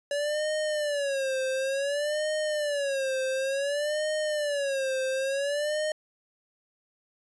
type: tone with vibrato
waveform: square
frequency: 568 Hz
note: C#5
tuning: 42 cents sharp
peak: -27 dBFS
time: 0.11-5.92 s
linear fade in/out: 2 ms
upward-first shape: sine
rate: 0.56 Hz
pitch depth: 140 cents each way
effects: resampled to 24000 Hz